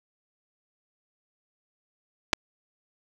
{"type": "clicks", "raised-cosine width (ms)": 0.2, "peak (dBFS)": -4, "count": 2, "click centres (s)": [2.331, 2.334], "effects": []}